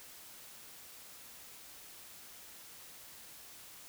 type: silence
effects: white hiss -53 dBFS RMS until 3.88 s